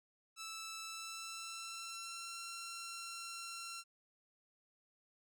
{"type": "tone with pitch glide", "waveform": "10% pulse", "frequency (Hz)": [1318.5, 1361.1], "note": ["E6", "F6"], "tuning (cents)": [0, -45], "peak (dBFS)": -36, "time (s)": [0.36, 3.84], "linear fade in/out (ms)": 50, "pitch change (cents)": 55, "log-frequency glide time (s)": [0.83, 2.4], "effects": []}